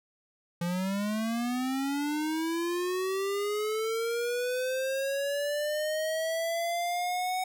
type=linear sweep; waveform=square; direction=up; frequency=169.9 to 747 Hz; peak=-29 dBFS; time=0.61-7.44 s; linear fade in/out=5 ms; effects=none